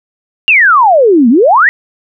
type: exponential two-way sweep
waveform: sine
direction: down then up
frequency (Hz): 2861 to 220 to 2015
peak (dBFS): -3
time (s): 0.48-1.69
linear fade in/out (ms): 0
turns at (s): 1.29
effects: none